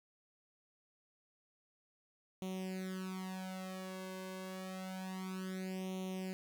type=tone with flanger; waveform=sawtooth; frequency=187.4 Hz; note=F#3; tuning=22 cents sharp; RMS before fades=-43 dBFS; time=2.42-6.33 s; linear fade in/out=0 ms; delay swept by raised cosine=0.31 to 1.91 ms; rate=0.28 Hz; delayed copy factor=+0.9; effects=none